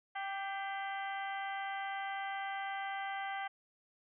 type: harmonic tone with a mistuned harmonic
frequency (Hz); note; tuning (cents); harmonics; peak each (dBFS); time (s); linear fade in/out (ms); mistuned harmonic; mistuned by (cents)
392; G4; 0; 2 / 3 / 4 / 5 / 6 / 7 / 8; -39 / -48 / -44 / -45 / -55 / -57 / -52; 0.15-3.48; 10; 5; +51
effects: none